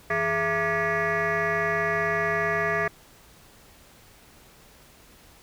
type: tone with frequency modulation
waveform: sine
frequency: 1176 Hz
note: D6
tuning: 2 cents sharp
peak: -21 dBFS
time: 0.1-2.88 s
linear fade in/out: 5 ms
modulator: 253 Hz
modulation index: 3.6
effects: tanh soft clip ceiling -18 dBFS + pink hiss -53 dBFS RMS until 5.42 s